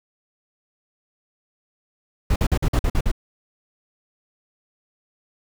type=noise bursts; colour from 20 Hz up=brown; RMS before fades=-18 dBFS; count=8; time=2.3-3.116 s; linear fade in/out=5 ms; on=60 ms; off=48 ms; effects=none